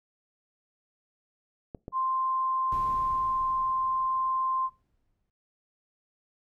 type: clicks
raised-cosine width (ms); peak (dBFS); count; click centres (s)
2; -25; 2; 1.748 / 1.881
type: tone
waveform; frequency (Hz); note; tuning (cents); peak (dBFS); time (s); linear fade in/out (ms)
sine; 1046.5; C6; 0; -25; 1.92-4.7; 50
type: noise with exponential decay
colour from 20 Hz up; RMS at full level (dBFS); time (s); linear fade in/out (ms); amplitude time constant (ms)
brown; -37; 2.72-5.3; 1; 560
effects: noise-tail reverb RT60 0.3 s tail -24 dB re dry